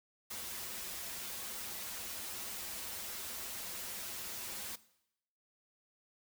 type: noise with comb filter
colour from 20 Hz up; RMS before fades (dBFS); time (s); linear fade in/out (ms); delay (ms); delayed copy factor
white; -43; 0.3-4.76; 10; 6.8; -0.7
effects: noise-tail reverb RT60 0.8 s tail -18 dB re dry